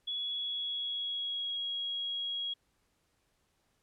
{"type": "tone with pitch glide", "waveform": "sine", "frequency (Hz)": [3379, 3300], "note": ["G#7", "G#7"], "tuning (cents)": [29, -12], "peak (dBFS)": -33, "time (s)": [0.07, 2.54], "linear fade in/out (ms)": 10, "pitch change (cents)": -41, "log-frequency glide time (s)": [0.17, 1.64], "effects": ["pink hiss -75 dBFS RMS until 3.82 s", "low-pass 12000 Hz 12 dB/octave"]}